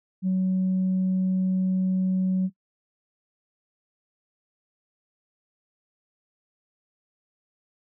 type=tone; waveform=sine; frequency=186.7 Hz; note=F#3; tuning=16 cents sharp; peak=-19 dBFS; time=0.22-2.5 s; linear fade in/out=50 ms; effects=noise-tail reverb RT60 0.1 s tail -21 dB re dry + tanh soft clip ceiling -18 dBFS